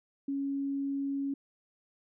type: tone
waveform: sine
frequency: 277.2 Hz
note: C#4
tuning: in tune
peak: -30 dBFS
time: 0.28-1.34 s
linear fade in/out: 5 ms
effects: none